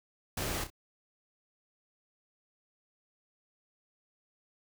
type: noise with echo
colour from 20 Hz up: pink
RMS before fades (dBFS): -35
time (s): 0.37-0.64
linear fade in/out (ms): 5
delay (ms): 31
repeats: 2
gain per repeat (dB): -9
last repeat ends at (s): 0.702
effects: none